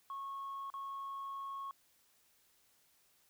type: tone with dropouts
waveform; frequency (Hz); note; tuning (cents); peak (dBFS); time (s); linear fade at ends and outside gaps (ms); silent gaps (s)
sine; 1097; C#6; -18; -39; 0.1-1.71; 1; 0.701-0.739
effects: tanh soft clip ceiling -38 dBFS + white hiss -71 dBFS RMS until 3.29 s